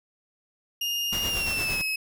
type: tone with pitch glide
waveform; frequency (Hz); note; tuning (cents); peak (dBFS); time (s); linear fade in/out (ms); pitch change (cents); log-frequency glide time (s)
35% pulse; 2832 to 2567; F7 to E7; +23 to -47; -24; 0.81-1.96; 5; -170; 1.27-1.79
type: noise with tremolo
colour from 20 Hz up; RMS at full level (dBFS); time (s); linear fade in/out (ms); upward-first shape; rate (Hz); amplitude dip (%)
pink; -32; 1.12-1.82; 10; sine; 8.7; 50
effects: none